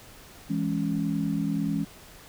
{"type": "chord", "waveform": "sine", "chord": "C# minor", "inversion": "first", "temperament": "just", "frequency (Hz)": [166.31, 207.9, 277.2], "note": ["E3", "G#3", "C#4"], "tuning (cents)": [16, 2, 0], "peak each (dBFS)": -29, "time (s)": [0.49, 1.85], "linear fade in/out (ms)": 20, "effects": ["pink hiss -49 dBFS RMS until 2.28 s"]}